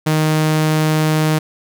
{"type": "tone", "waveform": "sawtooth", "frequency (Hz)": 155.56, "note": "D#3", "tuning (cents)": 0, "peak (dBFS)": -9, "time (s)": [0.06, 1.39], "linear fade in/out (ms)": 10, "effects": []}